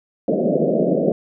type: band-pass noise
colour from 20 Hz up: white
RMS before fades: -18 dBFS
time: 0.28-1.12 s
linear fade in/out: 2 ms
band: 150 to 640 Hz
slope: 96 dB/octave
effects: none